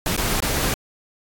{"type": "noise with dropouts", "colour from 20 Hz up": "pink", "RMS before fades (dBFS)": -22, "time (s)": [0.06, 0.74], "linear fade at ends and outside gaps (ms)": 1, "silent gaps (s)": [[0.165, 0.176], [0.403, 0.424]], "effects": ["AAC 64 kbps"]}